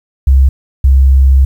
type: tone pair in turn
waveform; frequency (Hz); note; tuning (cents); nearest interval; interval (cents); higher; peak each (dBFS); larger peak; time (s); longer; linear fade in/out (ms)
sine; 66.9 / 66.9; C2 / C2; +39 / +39; unison; 0; neither; -3; neither; 0.27-0.49 / 0.84-1.45; second; 5
effects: 7-bit